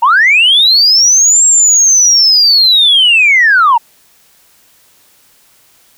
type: linear two-way sweep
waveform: sine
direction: up then down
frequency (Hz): 880 to 7580 to 880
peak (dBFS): -3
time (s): 0.02-3.78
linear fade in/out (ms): 10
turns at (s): 1.45
effects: tanh soft clip ceiling 0 dBFS + white hiss -48 dBFS RMS until 5.97 s